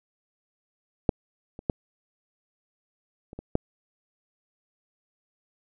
clicks, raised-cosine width 2 ms, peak -6 / -26 / -10 / -28 / -23 / -8 dBFS, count 6, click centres 1.092 / 1.591 / 1.698 / 3.331 / 3.39 / 3.554 s, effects none

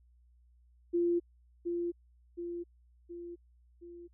sine tone with echo, 345.5 Hz, F4, 19 cents flat, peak -26 dBFS, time 0.93-1.2 s, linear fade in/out 20 ms, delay 720 ms, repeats 4, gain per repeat -5 dB, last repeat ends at 4.08 s, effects added 60 Hz sine -61 dBFS peak until 4.13 s

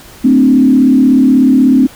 sine tone with frequency modulation, 260 Hz, C4, 11 cents flat, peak -4 dBFS, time 0.24-1.87 s, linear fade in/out 10 ms, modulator 36.4 Hz, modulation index 0.95, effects pink hiss -36 dBFS RMS until 1.95 s

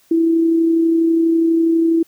sine tone with amplitude modulation, 329.6 Hz, E4, in tune, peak -10 dBFS, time 0.11-2.03 s, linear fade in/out 5 ms, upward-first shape sine, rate 32.2 Hz, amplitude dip 30%, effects white hiss -55 dBFS RMS until 2.07 s

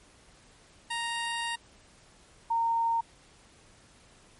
15% pulse / sine tone pair in turn, 932.3 / 920 Hz, A#5 / A#5, 0 / -23 cents, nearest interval unison, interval 23 cents, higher first, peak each -24 dBFS, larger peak neither, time 0.9-1.56 / 2.5-3.01 s, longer first, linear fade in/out 10 ms, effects pink hiss -58 dBFS RMS until 4.39 s + MP3 48 kbps

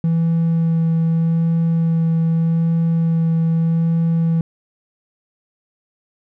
triangle tone with vibrato, 164.81 Hz, E3, in tune, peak -11 dBFS, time 0.04-4.41 s, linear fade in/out 2 ms, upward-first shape sine, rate 0.82 Hz, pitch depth 10 cents each way, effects tanh soft clip ceiling -8 dBFS

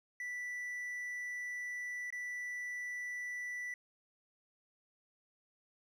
triangle tone with dropouts, 1970 Hz, B6, 5 cents flat, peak -37 dBFS, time 0.2-3.74 s, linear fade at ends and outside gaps 2 ms, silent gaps 2.104-2.125 s, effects none

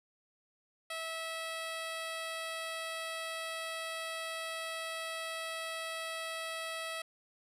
10% pulse tone, 651 Hz, E5, 22 cents flat, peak -29 dBFS, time 0.9-7.02 s, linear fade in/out 5 ms, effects resampled to 32000 Hz

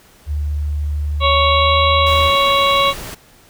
sine tone with pitch glide, 73.9 to 79.66 Hz, D2 to D#2, +11 to +41 cents, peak -17 dBFS, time 0.26-2.32 s, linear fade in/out 50 ms, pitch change +130 cents, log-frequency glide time 1.26-1.8 s
harmonic tone, 556 Hz, C#5, 5 cents sharp, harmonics 1 / 2 / 4 / 5 / 6 / 7, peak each -18 / -14 / -21 / -23 / -22 / -20 dBFS, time 1.2-2.94 s, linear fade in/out 50 ms
pink noise, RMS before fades -30 dBFS, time 2.06-3.15 s, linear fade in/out 10 ms
effects pink hiss -48 dBFS RMS until 3.49 s

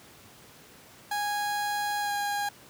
30% pulse tone with pitch glide, 825 to 816.9 Hz, G#5 to G#5, -12 to -29 cents, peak -25 dBFS, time 1.11-2.49 s, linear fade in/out 5 ms, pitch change -17 cents, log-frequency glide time 2.01-2.12 s, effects pink hiss -52 dBFS RMS until 2.69 s + high-pass 100 Hz 12 dB/octave

